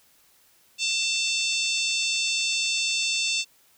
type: harmonic tone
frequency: 892 Hz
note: A5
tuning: 23 cents sharp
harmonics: 3 / 4 / 5 / 6 / 7 / 8 / 9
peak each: -27 / -29 / -31 / -33 / -34 / -35 / -36 dBFS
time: 0.78-3.45 s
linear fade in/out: 50 ms
effects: white hiss -60 dBFS RMS until 3.77 s